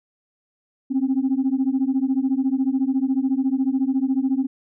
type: beating tone pair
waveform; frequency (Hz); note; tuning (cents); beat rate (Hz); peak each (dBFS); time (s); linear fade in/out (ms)
sine; 258.8 / 272.8; C4 / C#4; -19 / -28; 14; -20; 0.9-4.47; 20
effects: tanh soft clip ceiling -13 dBFS